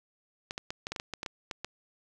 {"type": "clicks", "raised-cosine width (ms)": 0.2, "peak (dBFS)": -18, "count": 12, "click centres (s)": [0.509, 0.579, 0.705, 0.869, 0.92, 0.962, 0.999, 1.137, 1.231, 1.262, 1.512, 1.646], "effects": []}